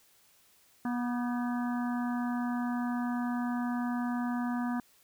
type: harmonic tone with a mistuned harmonic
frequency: 242.7 Hz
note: B3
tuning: 30 cents flat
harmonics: 1 / 3 / 4 / 5 / 6 / 7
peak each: -30 / -40 / -42 / -44 / -46 / -47 dBFS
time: 0.85-4.8 s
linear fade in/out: 2 ms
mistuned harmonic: 6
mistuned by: +82 cents
effects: white hiss -64 dBFS RMS until 5.03 s